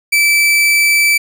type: tone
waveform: 40% pulse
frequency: 2319 Hz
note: D7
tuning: 22 cents flat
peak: -8 dBFS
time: 0.12-1.18 s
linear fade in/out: 10 ms
effects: none